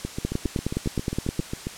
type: two click trains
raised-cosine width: 3 ms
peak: -11 / -15 dBFS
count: 12 / 13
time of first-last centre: 0.25-1.393 / 0.05-1.669 s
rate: 9.62 / 7.41 Hz
effects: white hiss -40 dBFS RMS until 1.77 s + low-pass 9000 Hz 12 dB/octave